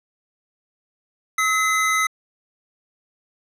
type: tone pair together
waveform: square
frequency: 1285 / 2040 Hz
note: E6 / C7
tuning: -45 / -44 cents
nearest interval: minor sixth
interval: 801 cents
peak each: -21 dBFS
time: 1.38-2.07 s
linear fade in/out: 5 ms
effects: low-pass 12000 Hz 12 dB/octave